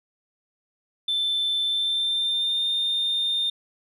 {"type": "tone with pitch glide", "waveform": "sine", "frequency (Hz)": [3536, 3625], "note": ["A7", "A#7"], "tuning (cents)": [8, -49], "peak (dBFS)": -20, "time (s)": [1.08, 3.5], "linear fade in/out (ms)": 5, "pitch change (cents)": 43, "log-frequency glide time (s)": [1.64, 2.65], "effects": ["tanh soft clip ceiling -19 dBFS"]}